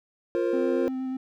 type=chord; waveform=triangle; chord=F suspended fourth; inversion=none; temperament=equal with one note detuned; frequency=349.2 / 466.2 / 530.9 Hz; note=F4 / Bb4 / C5; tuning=0 / 0 / +25 cents; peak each=-24 / -26 / -27 dBFS; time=0.35-0.88 s; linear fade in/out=0 ms
type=tone with vibrato; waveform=triangle; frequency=260.5 Hz; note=C4; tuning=7 cents flat; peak=-26 dBFS; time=0.53-1.17 s; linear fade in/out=5 ms; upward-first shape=square; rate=8.5 Hz; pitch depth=9 cents each way
effects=none